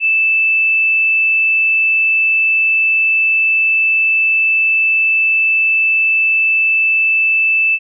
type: tone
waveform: sine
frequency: 2637 Hz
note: E7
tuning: in tune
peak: -10 dBFS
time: 0-7.79 s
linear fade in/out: 50 ms
effects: none